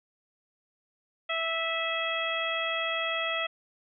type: harmonic tone with a mistuned harmonic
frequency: 657 Hz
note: E5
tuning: 6 cents flat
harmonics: 1 / 2 / 3 / 4 / 5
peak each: -34 / -34 / -34 / -34 / -34 dBFS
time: 1.29-3.47 s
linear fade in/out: 10 ms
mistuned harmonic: 4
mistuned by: -20 cents
effects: none